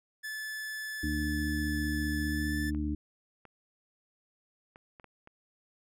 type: tone with pitch glide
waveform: 45% pulse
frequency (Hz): 1736 to 1754.1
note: A6 to A6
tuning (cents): -24 to -6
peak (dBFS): -36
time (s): 0.23-2.71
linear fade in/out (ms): 20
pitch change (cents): +18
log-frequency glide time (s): 2.25-2.56
type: harmonic tone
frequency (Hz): 75.1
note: D2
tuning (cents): +39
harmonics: 1 / 2 / 3 / 4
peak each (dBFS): -33 / -44 / -37 / -33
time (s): 1.03-2.95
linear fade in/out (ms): 5
type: clicks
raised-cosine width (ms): 0.5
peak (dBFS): -36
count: 6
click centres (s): 2.748 / 3.453 / 4.759 / 4.998 / 5.043 / 5.274
effects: none